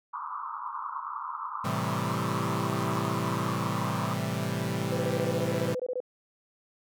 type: band-pass noise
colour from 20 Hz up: pink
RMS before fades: -36 dBFS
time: 0.13-4.14 s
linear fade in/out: 10 ms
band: 930 to 1300 Hz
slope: 96 dB/octave
type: chord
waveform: sawtooth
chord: A minor seventh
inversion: none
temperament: equal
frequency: 110 / 130.81 / 164.81 / 196 Hz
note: A2 / C3 / E3 / G3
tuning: 0 / 0 / 0 / 0 cents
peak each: -30 dBFS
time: 1.64-5.75 s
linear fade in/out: 10 ms
type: tone bursts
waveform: sine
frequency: 503 Hz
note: B4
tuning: 32 cents sharp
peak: -28 dBFS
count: 16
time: 4.92-6.003 s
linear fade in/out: 2 ms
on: 48 ms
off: 21 ms
effects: none